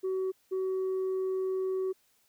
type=tone pair in turn; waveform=sine; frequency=377.2 / 377.2 Hz; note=F#4 / F#4; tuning=+33 / +33 cents; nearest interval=unison; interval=0 cents; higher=neither; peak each=-26 dBFS; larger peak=neither; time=0.03-0.32 / 0.51-1.93 s; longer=second; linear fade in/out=20 ms; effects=tanh soft clip ceiling -27 dBFS + white hiss -69 dBFS RMS until 2.28 s